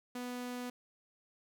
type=tone; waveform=sawtooth; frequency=246.9 Hz; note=B3; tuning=in tune; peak=-35 dBFS; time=0.15-0.7 s; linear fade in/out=5 ms; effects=none